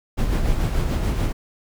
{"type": "noise with tremolo", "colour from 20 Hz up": "brown", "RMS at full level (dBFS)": -19, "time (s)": [0.17, 1.33], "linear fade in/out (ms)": 20, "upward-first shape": "sine", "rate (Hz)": 6.9, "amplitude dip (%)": 40, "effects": []}